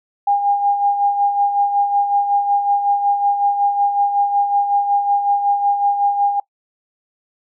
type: tone with tremolo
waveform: sine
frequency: 809 Hz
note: G#5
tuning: 46 cents flat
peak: -11 dBFS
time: 0.27-6.4 s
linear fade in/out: 5 ms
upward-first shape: sine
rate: 5.4 Hz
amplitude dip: 55%
effects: noise-tail reverb RT60 0.1 s tail -22 dB re dry